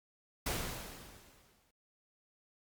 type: noise with exponential decay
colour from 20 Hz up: pink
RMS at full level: -34 dBFS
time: 0.46-1.71 s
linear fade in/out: 5 ms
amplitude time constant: 270 ms
effects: Opus 48 kbps